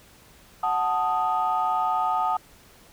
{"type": "chord", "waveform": "sine", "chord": "D# diminished", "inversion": "first", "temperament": "equal", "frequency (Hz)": [740, 880, 1244.5], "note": ["F#5", "A5", "D#6"], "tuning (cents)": [0, 0, 0], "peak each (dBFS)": -25, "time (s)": [0.63, 2.37], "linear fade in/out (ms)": 5, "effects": ["tanh soft clip ceiling -14 dBFS", "pink hiss -53 dBFS RMS until 2.92 s"]}